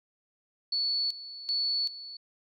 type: tone with tremolo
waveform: sine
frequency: 4435 Hz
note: C#8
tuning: in tune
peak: -26 dBFS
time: 0.72-2.17 s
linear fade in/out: 5 ms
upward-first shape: square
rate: 1.3 Hz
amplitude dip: 80%
effects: none